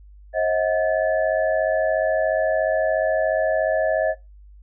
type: tone cluster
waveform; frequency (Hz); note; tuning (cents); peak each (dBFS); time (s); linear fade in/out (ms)
sine; 537 / 634 / 728 / 1728; C5 / D#5 / F#5 / A6; +45 / +32 / -28 / -32; -24 / -20 / -28 / -27; 0.33-4.15; 50
effects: noise-tail reverb RT60 0.2 s tail -18 dB re dry + added 50 Hz sine -43 dBFS peak until 4.62 s